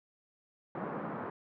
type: band-pass noise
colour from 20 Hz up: pink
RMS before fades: -39 dBFS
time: 0.75-1.3 s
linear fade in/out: 2 ms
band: 160 to 1400 Hz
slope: 24 dB/octave
effects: none